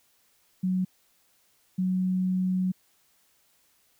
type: tone pair in turn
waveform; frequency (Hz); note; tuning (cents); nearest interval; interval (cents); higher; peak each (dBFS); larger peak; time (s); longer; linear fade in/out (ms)
sine; 185 / 185; F#3 / F#3; 0 / 0; unison; 0; neither; -23; neither; 0.63-0.85 / 1.78-2.72; second; 10
effects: white hiss -66 dBFS RMS until 3.99 s